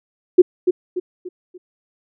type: tone with echo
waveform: sine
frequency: 362.2 Hz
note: F#4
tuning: 37 cents flat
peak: -3 dBFS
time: 0.38-0.42 s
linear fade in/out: 10 ms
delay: 290 ms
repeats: 4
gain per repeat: -8 dB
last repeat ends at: 1.58 s
effects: none